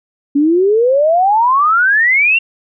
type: exponential sweep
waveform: sine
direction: up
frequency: 277.2 to 2794 Hz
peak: -8 dBFS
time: 0.35-2.39 s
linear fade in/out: 10 ms
effects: none